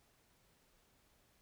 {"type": "silence", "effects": ["pink hiss -72 dBFS RMS until 1.41 s"]}